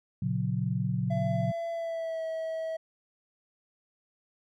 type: chord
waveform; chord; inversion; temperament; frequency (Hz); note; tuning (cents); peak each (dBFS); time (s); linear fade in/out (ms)
sine; F# major; first; equal with one note detuned; 116.54 / 138.59 / 181.5; A#2 / C#3 / F#3; 0 / 0 / -33; -31; 0.22-1.52; 5
type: tone with pitch glide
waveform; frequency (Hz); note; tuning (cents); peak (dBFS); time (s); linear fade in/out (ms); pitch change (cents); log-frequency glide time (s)
triangle; 672 to 646.1; E5 to E5; +33 to -35; -29; 1.1-2.77; 10; -68; 1.71-2.24
effects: none